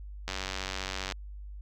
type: click train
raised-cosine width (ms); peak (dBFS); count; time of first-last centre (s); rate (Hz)
0.2; -16; 81; 0.28-1.122; 95
effects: added 50 Hz sine -40 dBFS peak until 1.61 s